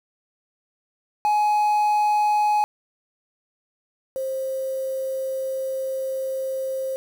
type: tone pair in turn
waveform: triangle / sine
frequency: 840 / 529.2 Hz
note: G#5 / C5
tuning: +19 / +20 cents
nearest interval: minor sixth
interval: 799 cents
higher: first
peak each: -15 / -24 dBFS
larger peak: first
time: 1.25-2.64 / 4.16-6.96 s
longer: second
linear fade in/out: 0 ms
effects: 7-bit